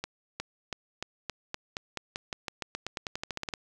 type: accelerating click train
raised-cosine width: 0.2 ms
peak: -16 dBFS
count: 23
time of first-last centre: 0.04-3.538 s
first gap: 360 ms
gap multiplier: 0.91
effects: none